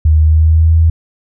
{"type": "tone with pitch glide", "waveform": "sine", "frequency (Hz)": [77.78, 81.36], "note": ["D#2", "E2"], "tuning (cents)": [0, -22], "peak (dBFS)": -5, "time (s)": [0.05, 0.9], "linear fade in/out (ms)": 5, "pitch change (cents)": 78, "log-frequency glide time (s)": [0.21, 0.75], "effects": []}